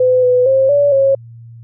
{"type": "tone with pitch steps", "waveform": "sine", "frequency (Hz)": [507, 498.9, 533, 574, 544], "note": ["B4", "B4", "C5", "D5", "C#5"], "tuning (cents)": [45, 17, 32, -40, -33], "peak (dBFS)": -8, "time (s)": [0, 1.15], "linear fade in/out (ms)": 5, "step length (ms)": 230, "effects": ["added 116 Hz sine -33 dBFS peak until 1.63 s"]}